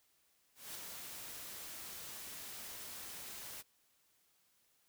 white noise with ADSR envelope, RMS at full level -45 dBFS, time 0.55-3.63 s, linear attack 200 ms, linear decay 5 ms, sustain -3 dB, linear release 30 ms, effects white hiss -74 dBFS RMS until 4.88 s

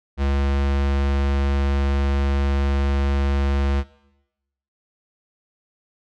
square tone, 69.4 Hz, C#2, 3 cents sharp, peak -19 dBFS, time 0.17-3.84 s, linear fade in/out 50 ms, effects noise-tail reverb RT60 0.9 s tail -18 dB re dry + low-pass 4000 Hz 12 dB/octave

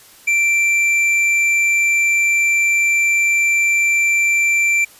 sine tone with hard clipping, 2349 Hz, D7, in tune, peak -14 dBFS, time 0.27-4.85 s, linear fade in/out 10 ms, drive 6 dB, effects white hiss -45 dBFS RMS until 4.99 s + resampled to 32000 Hz

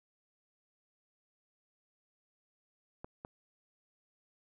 clicks, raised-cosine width 1 ms, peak -29 dBFS, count 2, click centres 3.045 / 3.249 s, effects none

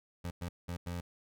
25% pulse tone bursts at uneven times, 87.31 Hz, F2, in tune, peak -33 dBFS, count 4, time 0.24-0.31 / 0.41-0.49 / 0.68-0.77 / 0.86-1.01 s, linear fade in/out 10 ms, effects none

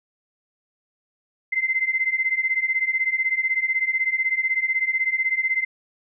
sine beating tone pair, 2061 / 2077 Hz, C7 / C7, -27 / -13 cents, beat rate 16 Hz, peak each -24 / -22 dBFS, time 1.52-5.65 s, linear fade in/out 10 ms, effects none

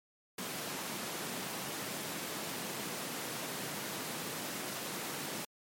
pink high-pass noise, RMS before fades -40 dBFS, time 0.38-5.45 s, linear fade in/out 5 ms, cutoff 150 Hz, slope 24 dB/octave, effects MP3 64 kbps

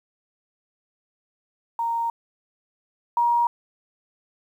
sine tone pair in turn, 928 / 948 Hz, A#5 / A#5, -8 / +29 cents, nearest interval unison, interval 37 cents, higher second, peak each -22 / -17 dBFS, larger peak second, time 1.79-2.1 / 3.17-3.47 s, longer first, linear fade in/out 2 ms, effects 9-bit

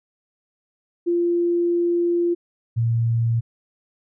sine tone pair in turn, 345.6 / 115.66 Hz, F4 / A#2, -18 / -13 cents, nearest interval octave + perfect fifth, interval 1895 cents, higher first, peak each -17 dBFS, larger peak neither, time 1.06-2.35 / 2.76-3.41 s, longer first, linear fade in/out 20 ms, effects none

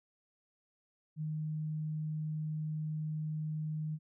sine tone, 154.6 Hz, D#3, 11 cents flat, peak -34 dBFS, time 1.16-3.99 s, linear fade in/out 50 ms, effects none

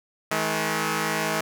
5% pulse tone pair together, 160 / 213.6 Hz, D#3 / G#3, +49 / +49 cents, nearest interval perfect fourth, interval 500 cents, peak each -15 dBFS, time 0.31-1.41 s, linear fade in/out 5 ms, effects none

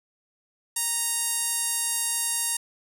sawtooth tone with band-pass filter, 932.3 Hz, A#5, in tune, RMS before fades -27 dBFS, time 0.76-2.57 s, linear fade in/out 5 ms, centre 9700 Hz, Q 2.4, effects 9-bit

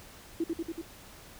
sine tone with echo, 331.3 Hz, E4, 9 cents sharp, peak -26 dBFS, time 0.4-0.44 s, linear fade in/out 5 ms, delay 94 ms, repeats 4, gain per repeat -2 dB, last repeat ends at 0.816 s, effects pink hiss -51 dBFS RMS until 1.39 s

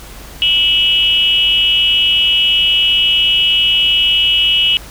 sine tone with frequency modulation, 2939 Hz, F#7, 12 cents flat, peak -9 dBFS, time 0.42-4.77 s, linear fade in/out 0 ms, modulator 316 Hz, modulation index 0.73, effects added 50 Hz sine -34 dBFS peak until 4.9 s + pink hiss -35 dBFS RMS until 4.9 s

